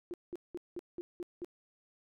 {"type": "tone bursts", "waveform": "sine", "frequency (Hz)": 349.8, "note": "F4", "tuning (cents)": 3, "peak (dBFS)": -37, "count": 7, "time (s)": [0.11, 1.446], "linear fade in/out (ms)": 0, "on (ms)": 28, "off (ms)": 190, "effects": []}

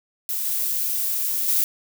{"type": "noise with level steps", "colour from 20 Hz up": "violet", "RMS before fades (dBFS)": [-26, -24, -20], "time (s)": [0.29, 1.64], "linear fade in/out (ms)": 0, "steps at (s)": [0.45, 1.48], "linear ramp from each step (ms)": 5, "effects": []}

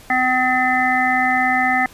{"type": "harmonic tone", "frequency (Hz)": 254.8, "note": "C4", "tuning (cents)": -46, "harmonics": [1, 3, 5, 7, 8], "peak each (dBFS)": [-24, -18, -25, -21, -20], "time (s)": [0.1, 1.86], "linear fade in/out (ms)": 2, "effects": ["pink hiss -44 dBFS RMS until 1.93 s", "resampled to 32000 Hz"]}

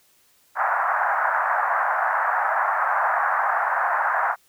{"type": "band-pass noise", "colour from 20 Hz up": "pink", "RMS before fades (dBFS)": -22, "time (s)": [0.55, 4.36], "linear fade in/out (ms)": 50, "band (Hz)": [700, 1700], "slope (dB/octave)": 48, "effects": ["white hiss -60 dBFS RMS until 4.48 s"]}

